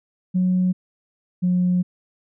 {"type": "tone pair in turn", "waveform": "sine", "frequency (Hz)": [183.1, 179.95], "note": ["F#3", "F#3"], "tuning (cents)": [-18, -48], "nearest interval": "unison", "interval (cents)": 30, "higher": "first", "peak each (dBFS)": -15, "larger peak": "neither", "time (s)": [[0.34, 0.73], [1.42, 1.83]], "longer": "second", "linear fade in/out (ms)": 20, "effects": ["tanh soft clip ceiling -12 dBFS"]}